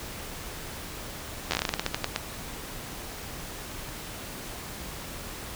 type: slowing click train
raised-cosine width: 0.2 ms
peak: -8 dBFS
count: 15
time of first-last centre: 1.51-2.161 s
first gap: 11 ms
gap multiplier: 1.2
effects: pink hiss -39 dBFS RMS until 5.55 s